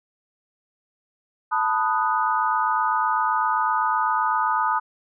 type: chord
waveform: sine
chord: B dominant seventh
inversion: third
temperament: equal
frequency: 880 / 987.8 / 1244.5 / 1480 Hz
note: A5 / B5 / D#6 / F#6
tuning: 0 / 0 / 0 / 0 cents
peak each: -24 / -25 / -23 / -29 dBFS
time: 1.51-4.8 s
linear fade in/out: 20 ms
effects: none